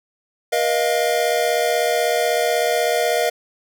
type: chord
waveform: square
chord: Bb suspended fourth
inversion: none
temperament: equal with one note detuned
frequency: 478.2 / 622.3 / 698.5 Hz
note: Bb4 / Eb5 / F5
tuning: +44 / 0 / 0 cents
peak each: -22 dBFS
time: 0.52-3.3 s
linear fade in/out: 10 ms
effects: none